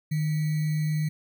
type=tone with sample-and-hold; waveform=sine; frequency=154 Hz; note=D#3; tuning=17 cents flat; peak=-23 dBFS; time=0.11-1.09 s; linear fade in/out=10 ms; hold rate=2100 Hz; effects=none